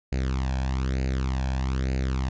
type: tone with flanger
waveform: sawtooth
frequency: 65.41 Hz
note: C2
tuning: in tune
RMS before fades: -26 dBFS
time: 0.12-2.29 s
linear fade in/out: 5 ms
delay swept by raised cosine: 0.44 to 1.23 ms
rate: 1.1 Hz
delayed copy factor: +0.75
effects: resampled to 16000 Hz